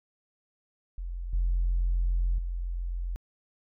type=tone with level steps; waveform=sine; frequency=43.65 Hz; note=F1; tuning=in tune; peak=-32 / -22 / -29 dBFS; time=0.98-3.16 s; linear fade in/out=0 ms; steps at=1.33 / 2.38 s; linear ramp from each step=5 ms; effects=tanh soft clip ceiling -19 dBFS